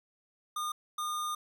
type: tone bursts at uneven times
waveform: square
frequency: 1217 Hz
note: D#6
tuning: 39 cents flat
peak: -33 dBFS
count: 2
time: 0.56-0.72 / 0.98-1.35 s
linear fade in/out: 5 ms
effects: none